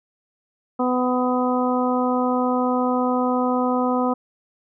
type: harmonic tone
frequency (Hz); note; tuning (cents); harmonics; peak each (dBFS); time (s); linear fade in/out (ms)
250.8; B3; +27; 1 / 2 / 3 / 4 / 5; -21 / -24 / -26 / -27 / -28; 0.79-4.14; 10
effects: none